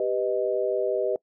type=chord; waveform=sine; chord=G augmented; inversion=none; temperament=equal with one note detuned; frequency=392 / 496.2 / 622.3 Hz; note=G4 / B4 / D#5; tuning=0 / +8 / 0 cents; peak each=-27 dBFS; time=0-1.16 s; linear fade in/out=2 ms; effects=noise-tail reverb RT60 0.1 s tail -23 dB re dry